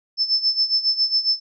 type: tone with tremolo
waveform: sine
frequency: 5274 Hz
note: E8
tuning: in tune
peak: -14 dBFS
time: 0.17-1.4 s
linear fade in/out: 50 ms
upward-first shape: sine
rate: 7.3 Hz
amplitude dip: 80%
effects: none